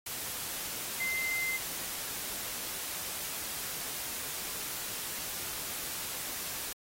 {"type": "tone in noise", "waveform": "sine", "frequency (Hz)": 2074, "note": "C7", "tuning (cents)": -16, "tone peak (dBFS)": -31, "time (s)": [1, 1.57], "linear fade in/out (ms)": 5, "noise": "white", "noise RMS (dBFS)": -38, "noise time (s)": [0.06, 6.73], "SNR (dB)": 4, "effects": ["AAC 48 kbps"]}